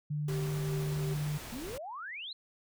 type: tone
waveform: sine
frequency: 148.9 Hz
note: D3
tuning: 24 cents sharp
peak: -31 dBFS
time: 0.1-1.38 s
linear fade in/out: 10 ms
type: noise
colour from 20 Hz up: pink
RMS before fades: -44 dBFS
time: 0.28-1.78 s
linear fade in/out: 5 ms
type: tone with tremolo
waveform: triangle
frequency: 388.6 Hz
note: G4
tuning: 15 cents flat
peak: -35 dBFS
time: 0.28-1.14 s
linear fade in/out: 5 ms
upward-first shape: triangle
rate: 2.6 Hz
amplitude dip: 55%
type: exponential sweep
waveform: sine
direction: up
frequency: 220 to 4213 Hz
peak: -39 dBFS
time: 1.52-2.33 s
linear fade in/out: 5 ms
effects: none